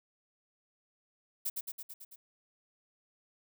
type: noise with echo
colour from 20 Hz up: violet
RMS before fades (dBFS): -34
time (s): 1.45-1.5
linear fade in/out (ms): 10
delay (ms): 110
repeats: 6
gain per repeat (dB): -3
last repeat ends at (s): 2.16
effects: none